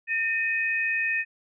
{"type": "tone pair together", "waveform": "sine", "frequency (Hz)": [1818, 2515], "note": ["A#6", "D#7"], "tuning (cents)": [-44, 18], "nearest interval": "tritone", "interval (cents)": 562, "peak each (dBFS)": [-26, -26], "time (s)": [0.07, 1.25], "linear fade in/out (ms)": 50, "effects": []}